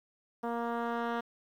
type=tone with low-pass filter sweep; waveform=10% pulse; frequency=234.5 Hz; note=A#3; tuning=11 cents sharp; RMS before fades=-34 dBFS; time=0.43-1.21 s; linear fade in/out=10 ms; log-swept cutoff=1000 to 2200 Hz; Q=0.86; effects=10-bit